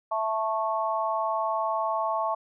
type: chord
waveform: sine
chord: A major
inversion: second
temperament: just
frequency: 660 / 880 / 1100 Hz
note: E5 / A5 / C#6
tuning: +2 / 0 / -14 cents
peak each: -29 dBFS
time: 0.11-2.35 s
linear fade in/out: 10 ms
effects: none